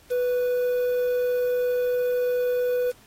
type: tone with quantisation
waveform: triangle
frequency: 493.9 Hz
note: B4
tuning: in tune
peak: -19 dBFS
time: 0.1-2.92 s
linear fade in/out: 20 ms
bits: 7
effects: pink hiss -55 dBFS RMS until 3.06 s + AAC 48 kbps